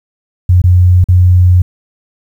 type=tone with dropouts; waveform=sine; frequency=90.1 Hz; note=F#2; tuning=45 cents flat; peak=-3 dBFS; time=0.49-1.62 s; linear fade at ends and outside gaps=5 ms; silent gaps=0.618-0.639 / 1.042-1.086 s; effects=7-bit